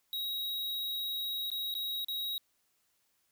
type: tone with dropouts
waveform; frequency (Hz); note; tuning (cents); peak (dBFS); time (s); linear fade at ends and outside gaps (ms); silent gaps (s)
square; 3819; A#7; +41; -34; 0.13-2.38; 1; 1.502-1.516 / 1.741-1.751 / 2.046-2.084
effects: white hiss -75 dBFS RMS until 3.31 s